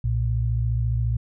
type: tone pair together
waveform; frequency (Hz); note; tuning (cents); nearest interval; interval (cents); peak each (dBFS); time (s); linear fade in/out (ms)
sine; 61.74 / 116.21; B1 / A#2; 0 / -5; major seventh; 1095; -24 / -22; 0.04-1.17; 5
effects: none